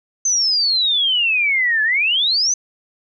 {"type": "exponential two-way sweep", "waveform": "sine", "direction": "down then up", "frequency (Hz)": [6272, 1700, 6272], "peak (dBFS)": -14, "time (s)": [0.25, 2.54], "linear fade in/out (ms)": 5, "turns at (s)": 1.83, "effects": []}